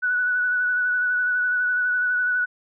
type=tone with vibrato; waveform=sine; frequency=1480 Hz; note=F#6; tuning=in tune; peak=-19 dBFS; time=0.02-2.46 s; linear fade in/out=20 ms; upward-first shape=sine; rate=12 Hz; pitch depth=22 cents each way; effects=none